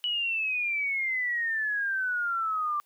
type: exponential sweep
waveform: sine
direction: down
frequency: 2960 to 1174.7 Hz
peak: -26 dBFS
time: 0.04-2.8 s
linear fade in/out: 0 ms
effects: white hiss -68 dBFS RMS until 2.85 s + high-pass 400 Hz 12 dB/octave